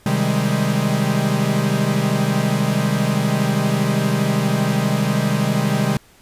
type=chord; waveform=45% pulse; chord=Ab major seventh; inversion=first; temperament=equal with one note detuned; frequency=130.81 / 155.56 / 196 / 208.5 Hz; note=C3 / Eb3 / G3 / Ab3; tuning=0 / 0 / 0 / +7 cents; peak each=-22 dBFS; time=0.06-5.97 s; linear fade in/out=2 ms; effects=pink hiss -51 dBFS RMS until 6.21 s + resampled to 32000 Hz